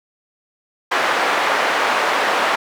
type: band-pass noise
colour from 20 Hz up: white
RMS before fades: -18 dBFS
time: 0.91-2.56 s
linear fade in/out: 10 ms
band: 510 to 1500 Hz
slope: 12 dB/octave
effects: none